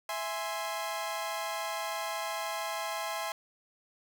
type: chord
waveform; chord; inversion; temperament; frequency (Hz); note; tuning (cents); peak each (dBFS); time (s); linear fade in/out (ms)
sawtooth; E augmented; none; equal; 659.3 / 830.6 / 1046.5; E5 / G#5 / B#5; 0 / 0 / 0; -34; 0.09-3.32; 2
effects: none